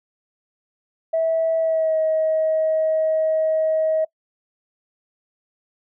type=tone with pitch glide; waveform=sine; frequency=651 to 633.2 Hz; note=E5 to D#5; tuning=-22 to +30 cents; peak=-16 dBFS; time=1.13-4.05 s; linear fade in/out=10 ms; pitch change=-48 cents; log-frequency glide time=1.59-1.98 s; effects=noise-tail reverb RT60 0.1 s tail -23 dB re dry + tanh soft clip ceiling -12 dBFS